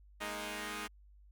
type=chord; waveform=5% pulse; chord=Ab suspended second; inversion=none; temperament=equal; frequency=207.7 / 233.1 / 311.1 Hz; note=Ab3 / Bb3 / Eb4; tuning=0 / 0 / 0 cents; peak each=-31 / -36 / -31 dBFS; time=0.2-0.88 s; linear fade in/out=20 ms; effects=added 50 Hz sine -57 dBFS peak until 1.31 s